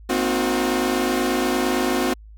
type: chord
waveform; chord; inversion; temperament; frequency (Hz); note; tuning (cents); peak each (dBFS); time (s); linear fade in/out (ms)
sawtooth; C half-diminished seventh; third; equal with one note detuned; 233.1 / 261.6 / 311.1 / 361.8; Bb3 / C4 / Eb4 / Gb4; 0 / 0 / 0 / -39; -24 / -19 / -25 / -19; 0.09-2.14; 10
effects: added 53 Hz sine -40 dBFS peak until 2.37 s